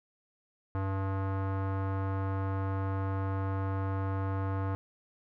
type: tone with low-pass filter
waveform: square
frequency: 96.7 Hz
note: G2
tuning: 23 cents flat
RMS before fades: -32 dBFS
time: 0.75-4.75 s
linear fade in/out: 0 ms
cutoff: 1200 Hz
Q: 2
effects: none